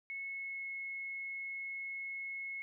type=tone with pitch glide; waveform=sine; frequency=2194 to 2180 Hz; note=C#7 to C#7; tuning=-18 to -29 cents; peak=-39 dBFS; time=0.1-2.62 s; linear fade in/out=0 ms; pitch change=-11 cents; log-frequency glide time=0.24-0.68 s; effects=none